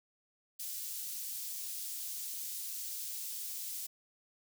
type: high-pass noise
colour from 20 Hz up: white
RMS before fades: -41 dBFS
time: 0.59-3.87 s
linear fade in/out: 10 ms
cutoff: 4900 Hz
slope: 12 dB/octave
effects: none